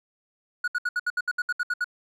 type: tone bursts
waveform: triangle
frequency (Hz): 1458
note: F#6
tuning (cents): -26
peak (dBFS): -21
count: 12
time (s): 0.64-1.844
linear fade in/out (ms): 5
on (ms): 38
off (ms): 68
effects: none